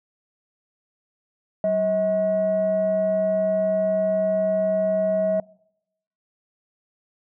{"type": "tone pair together", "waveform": "sine", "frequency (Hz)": [190, 638], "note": ["F#3", "D#5"], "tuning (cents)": [46, 43], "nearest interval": "octave + major sixth", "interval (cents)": 2097, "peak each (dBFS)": [-27, -18], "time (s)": [1.64, 5.4], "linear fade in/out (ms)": 2, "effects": ["noise-tail reverb RT60 0.8 s tail -24 dB re dry", "tanh soft clip ceiling -14 dBFS"]}